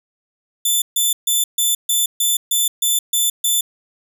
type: tone bursts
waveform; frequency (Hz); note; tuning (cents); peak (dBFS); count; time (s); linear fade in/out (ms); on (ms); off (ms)
10% pulse; 3520; A7; 0; -7; 10; 0.65-3.61; 5; 170; 140
effects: none